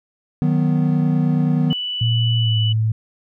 triangle chord, B major, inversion first, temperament equal, 155.56 / 185 / 246.9 Hz, D#3 / F#3 / B3, 0 / 0 / 0 cents, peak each -15 / -20 / -18 dBFS, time 0.42-1.73 s, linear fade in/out 0 ms
sine tone, 2967 Hz, F#7, 4 cents sharp, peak -22 dBFS, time 1.7-2.73 s, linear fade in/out 10 ms
sine tone with pitch glide, 115.8 to 110.32 Hz, A#2 to A2, -11 to +5 cents, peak -15 dBFS, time 2.01-2.92 s, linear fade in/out 5 ms, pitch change -84 cents, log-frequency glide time 2.37-2.57 s
effects none

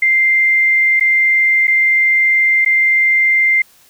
sine tone with dropouts, 2093 Hz, C7, in tune, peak -9 dBFS, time 0.02-3.62 s, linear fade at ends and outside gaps 5 ms, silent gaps 0.998-1.008 / 1.671-1.678 / 2.649-2.66 s, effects white hiss -49 dBFS RMS until 3.89 s

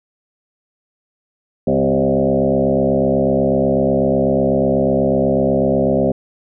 sine tone with frequency modulation, 390.5 Hz, G4, 7 cents flat, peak -12 dBFS, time 1.67-6.12 s, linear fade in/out 5 ms, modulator 68.1 Hz, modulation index 3.6, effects none

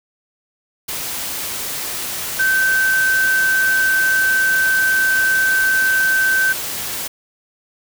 sine tone in noise, 1545 Hz, G6, 26 cents flat, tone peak -13 dBFS, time 2.39-6.53 s, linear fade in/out 10 ms, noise white, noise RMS -25 dBFS, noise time 0.88-7.08 s, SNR +9 dB, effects none

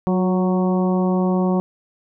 harmonic tone with a mistuned harmonic, 184.9 Hz, F#3, 1 cent flat, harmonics 1 / 2 / 3 / 4 / 5 / 6, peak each -17 / -23 / -27 / -29 / -31 / -33 dBFS, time 0.07-1.6 s, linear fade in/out 0 ms, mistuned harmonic 2, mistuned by -33 cents, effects none

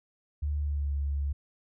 sine tone with pitch glide, 73.42 to 70.8 Hz, D2 to C#2, 0 to +37 cents, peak -27 dBFS, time 0.42-1.33 s, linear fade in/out 10 ms, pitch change -63 cents, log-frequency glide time 0.6-0.93 s, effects none

